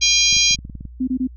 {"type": "harmonic tone", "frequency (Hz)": 806, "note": "G5", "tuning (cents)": 48, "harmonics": [3, 4, 5, 6, 7, 8], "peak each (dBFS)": [-20, -20, -20, -20, -20, -20], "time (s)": [0.01, 0.56], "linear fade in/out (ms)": 20}
{"type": "clicks", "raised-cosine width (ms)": 5, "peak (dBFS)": -21, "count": 10, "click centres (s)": [0.327, 0.367, 0.51, 0.548, 0.589, 0.651, 0.698, 0.753, 0.809, 0.853]}
{"type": "tone bursts", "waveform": "sine", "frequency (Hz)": 256.3, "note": "C4", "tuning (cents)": -36, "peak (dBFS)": -17, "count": 3, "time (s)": [1, 1.274], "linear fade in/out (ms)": 10, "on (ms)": 76, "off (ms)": 23}
{"effects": ["added 60 Hz sine -36 dBFS peak until 1.36 s"]}